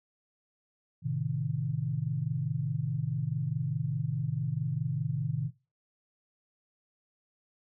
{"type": "chord", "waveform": "sine", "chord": "A diminished", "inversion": "none", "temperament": "equal", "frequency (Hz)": [110, 130.81, 155.56], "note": ["A2", "C3", "Eb3"], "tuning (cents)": [0, 0, 0], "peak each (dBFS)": [-36, -32, -32], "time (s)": [1.02, 5.51], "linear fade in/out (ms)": 50, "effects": ["noise-tail reverb RT60 0.3 s tail -21 dB re dry"]}